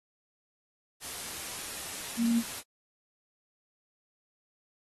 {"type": "tone in noise", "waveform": "sine", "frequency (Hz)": 233.1, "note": "A#3", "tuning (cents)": 0, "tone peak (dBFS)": -23, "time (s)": [2.17, 2.43], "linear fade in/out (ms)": 50, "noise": "white", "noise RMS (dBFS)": -39, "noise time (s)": [1, 2.63], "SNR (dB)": 13, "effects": ["AAC 32 kbps"]}